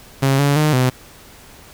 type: tone with pitch steps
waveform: sawtooth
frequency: 135.8 / 142.3 / 152.5 / 127.7 Hz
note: C#3 / C#3 / D#3 / C3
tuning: -35 / +46 / -34 / -42 cents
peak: -9 dBFS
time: 0.22-0.9 s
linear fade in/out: 10 ms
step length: 170 ms
effects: pink hiss -43 dBFS RMS until 1.73 s